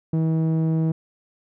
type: tone with low-pass filter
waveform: sawtooth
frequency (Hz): 160.7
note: E3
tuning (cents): -44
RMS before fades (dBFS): -21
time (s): 0.13-0.92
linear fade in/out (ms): 5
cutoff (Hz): 370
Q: 0.63
effects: none